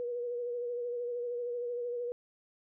sine tone with vibrato, 482.9 Hz, B4, 39 cents flat, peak -33 dBFS, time 0-2.12 s, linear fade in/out 0 ms, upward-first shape sine, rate 13 Hz, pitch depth 30 cents each way, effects none

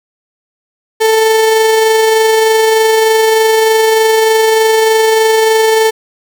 35% pulse tone with amplitude modulation, 442.1 Hz, A4, 8 cents sharp, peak -4 dBFS, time 1-5.91 s, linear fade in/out 20 ms, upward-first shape sine, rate 23.3 Hz, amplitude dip 25%, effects none

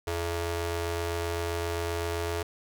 sawtooth ring-modulated tone, 254.3 Hz, C4, 49 cents flat, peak -22 dBFS, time 0.07-2.43 s, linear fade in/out 5 ms, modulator 171 Hz, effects none

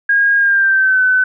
sine tone with pitch glide, 1630 to 1512.1 Hz, G#6 to F#6, -33 to +37 cents, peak -9 dBFS, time 0.09-1.24 s, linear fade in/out 5 ms, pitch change -130 cents, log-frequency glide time 0.37-1.02 s, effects none

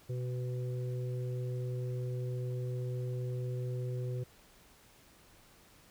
harmonic tone, 124.9 Hz, B2, 20 cents sharp, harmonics 1 / 3 / 4, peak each -34 / -44 / -46 dBFS, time 0.09-4.24 s, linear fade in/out 10 ms, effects pink hiss -61 dBFS RMS until 5.9 s

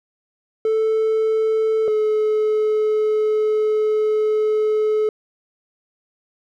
triangle tone pair in turn, 440 / 429.5 Hz, A4 / A4, 0 / -42 cents, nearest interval unison, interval 42 cents, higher first, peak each -13 dBFS, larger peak neither, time 0.65-1.88 / 1.88-5.09 s, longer second, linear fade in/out 2 ms, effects tanh soft clip ceiling -9 dBFS

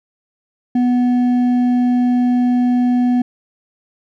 triangle tone with hard clipping, 246.5 Hz, B3, 3 cents flat, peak -13 dBFS, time 0.75-3.22 s, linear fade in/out 5 ms, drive 8 dB, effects none

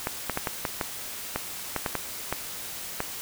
clicks, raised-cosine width 0.5 ms, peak -11 dBFS, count 12, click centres 0.071 / 0.297 / 0.374 / 0.472 / 0.652 / 0.812 / 1.36 / 1.763 / 1.862 / 1.953 / 2.326 / 3.004 s, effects white hiss -37 dBFS RMS until 3.21 s

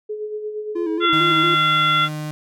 sine tone with tremolo, 424.7 Hz, G#4, 39 cents sharp, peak -23 dBFS, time 0.09-1.06 s, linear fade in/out 10 ms, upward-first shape sine, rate 8.6 Hz, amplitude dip 50%
triangle tone with vibrato, 333.1 Hz, E4, 18 cents sharp, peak -19 dBFS, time 0.75-1.55 s, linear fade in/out 10 ms, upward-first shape square, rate 4.4 Hz, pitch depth 56 cents each way
harmonic tone, 686 Hz, F5, 31 cents flat, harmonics 2 / 3 / 4 / 5, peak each -16 / -24 / -28 / -21 dBFS, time 1-2.09 s, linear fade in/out 50 ms
35% pulse tone with pitch glide, 155.56 to 152.09 Hz, D#3 to D#3, 0 to -39 cents, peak -24 dBFS, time 1.13-2.31 s, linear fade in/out 0 ms, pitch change -39 cents, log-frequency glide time 1.53-2.18 s
effects none

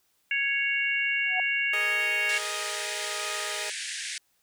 harmonic tone, 554.4 Hz, C#5, in tune, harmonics 3 / 4 / 5, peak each -30 / -27 / -29 dBFS, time 0.31-2.38 s, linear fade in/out 2 ms
sine tone with exponential growth, 740 Hz, F#5, in tune, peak -25 dBFS, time 1.23-1.4 s, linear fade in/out 2 ms, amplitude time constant 35 ms
10% pulse chord, Ab suspended second, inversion none, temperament equal with one note detuned, 415.3 / 473.2 / 622.3 Hz, Ab4 / Bb4 / Eb5, 0 / +26 / 0 cents, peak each -30 / -33 / -27 dBFS, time 1.73-3.7 s, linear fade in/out 5 ms
pink band-pass noise, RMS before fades -35 dBFS, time 2.29-4.18 s, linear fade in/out 2 ms, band 1600 to 10000 Hz, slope 96 dB/octave
effects white hiss -70 dBFS RMS until 4.42 s

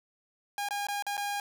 sawtooth tone with dropouts, 813 Hz, G#5, 37 cents flat, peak -27 dBFS, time 0.58-1.4 s, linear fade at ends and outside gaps 1 ms, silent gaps 0.687-0.708 / 0.869-0.885 / 1.024-1.066 / 1.169-1.177 s, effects none

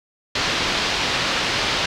white low-pass noise, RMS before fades -22 dBFS, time 0.35-1.86 s, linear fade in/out 5 ms, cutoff 4600 Hz, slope 24 dB/octave, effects none

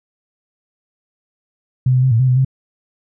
sine tone with pitch steps, 128.1 / 127.4 / 131.1 / 113.4 / 129.9 / 126.3 / 132.4 Hz, C3 / C3 / C3 / A#2 / C3 / B2 / C3, -36 / -46 / +4 / -47 / -12 / +39 / +21 cents, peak -10 dBFS, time 1.86-2.448 s, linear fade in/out 5 ms, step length 84 ms, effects none

